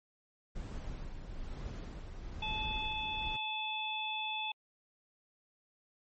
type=noise with tremolo; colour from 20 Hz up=brown; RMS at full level=-40 dBFS; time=0.55-3.37 s; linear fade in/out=10 ms; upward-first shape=sine; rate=1.1 Hz; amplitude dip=45%
type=harmonic tone; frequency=865 Hz; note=A5; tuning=30 cents flat; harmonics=1 / 3 / 4; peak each=-39 / -39 / -39 dBFS; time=2.42-4.52 s; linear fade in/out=5 ms
effects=MP3 32 kbps